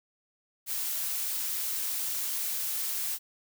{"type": "noise", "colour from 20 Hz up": "blue", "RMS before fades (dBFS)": -32, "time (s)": [0.66, 3.19], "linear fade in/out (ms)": 50, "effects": []}